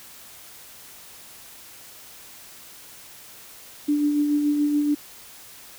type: tone with tremolo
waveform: sine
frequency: 293.7 Hz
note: D4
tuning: in tune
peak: -17 dBFS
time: 3.88-4.95 s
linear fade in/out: 10 ms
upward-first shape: sine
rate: 7 Hz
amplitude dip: 35%
effects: white hiss -45 dBFS RMS until 5.78 s